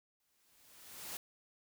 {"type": "noise with exponential growth", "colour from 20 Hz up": "white", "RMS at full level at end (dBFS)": -42, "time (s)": [0.2, 1.17], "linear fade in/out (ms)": 1, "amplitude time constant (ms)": 210, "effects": []}